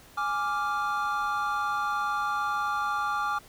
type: chord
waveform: triangle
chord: D diminished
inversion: second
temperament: equal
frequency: 830.6 / 1174.7 / 1396.9 Hz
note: Ab5 / D6 / F6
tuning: 0 / 0 / 0 cents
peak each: -30 / -27 / -30 dBFS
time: 0.17-3.39 s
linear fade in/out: 10 ms
effects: pink hiss -53 dBFS RMS until 3.48 s